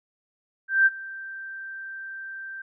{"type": "tone with ADSR envelope", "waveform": "sine", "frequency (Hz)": 1568, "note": "G6", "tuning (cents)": 0, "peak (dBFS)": -13, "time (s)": [0.68, 2.62], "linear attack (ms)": 180, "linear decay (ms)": 33, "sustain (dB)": -21, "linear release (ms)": 6, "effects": []}